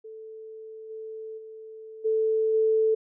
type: tone with level steps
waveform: sine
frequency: 440 Hz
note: A4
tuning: in tune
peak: -39 / -35 / -40 / -21 / -19 dBFS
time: 0.04-2.95 s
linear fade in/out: 10 ms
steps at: 0.89 / 1.37 / 2.04 / 2.53 s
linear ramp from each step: 20 ms
effects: none